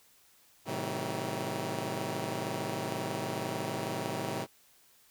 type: chord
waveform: 10% pulse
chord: A diminished seventh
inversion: none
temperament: just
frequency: 110 / 132 / 158.4 / 190.08 Hz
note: A2 / C3 / Eb3 / Gb3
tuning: 0 / +16 / +31 / +47 cents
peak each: -31 dBFS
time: 0.65-4.47 s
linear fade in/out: 50 ms
effects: white hiss -63 dBFS RMS until 5.1 s